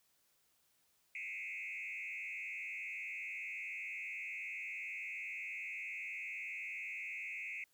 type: tone with frequency modulation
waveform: sine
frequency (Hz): 2349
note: D7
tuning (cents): 0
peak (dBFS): -40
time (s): 1.15-7.64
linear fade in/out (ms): 2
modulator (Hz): 91.8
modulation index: 3
effects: tanh soft clip ceiling -37 dBFS + white hiss -75 dBFS RMS until 7.73 s